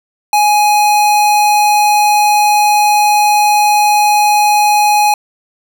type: tone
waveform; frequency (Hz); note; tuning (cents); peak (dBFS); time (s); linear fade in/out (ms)
square; 835; G#5; +9; -8; 0.33-5.14; 2
effects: none